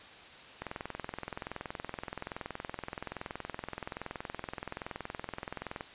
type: click train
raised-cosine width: 0.5 ms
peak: -22 dBFS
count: 111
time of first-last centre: 0.62-5.809 s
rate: 21.2 Hz
effects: white hiss -51 dBFS RMS until 5.94 s + resampled to 8000 Hz